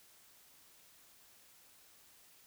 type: silence
effects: white hiss -63 dBFS RMS until 2.46 s